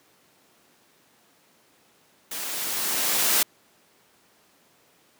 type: noise with level ramp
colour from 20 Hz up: white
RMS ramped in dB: -33 to -20 dBFS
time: 2.31-3.43 s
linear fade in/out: 5 ms
effects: pink hiss -60 dBFS RMS until 5.19 s + high-pass 200 Hz 12 dB/octave